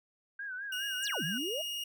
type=tone with vibrato; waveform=sine; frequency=1568 Hz; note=G6; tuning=in tune; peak=-37 dBFS; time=0.39-1.38 s; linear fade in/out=5 ms; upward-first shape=sine; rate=4.8 Hz; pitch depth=100 cents each way
type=tone; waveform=40% pulse; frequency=2857 Hz; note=F7; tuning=39 cents sharp; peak=-34 dBFS; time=0.72-1.84 s; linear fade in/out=5 ms
type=exponential two-way sweep; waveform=sine; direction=down then up; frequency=10548 to 146.83 to 673 Hz; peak=-35 dBFS; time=1.02-1.62 s; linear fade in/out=10 ms; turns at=1.24 s
effects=none